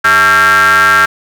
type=ring-modulated tone; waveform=square; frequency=119.3 Hz; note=A#2; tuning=41 cents sharp; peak=-3 dBFS; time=0.04-1.06 s; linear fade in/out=10 ms; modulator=1480 Hz; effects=none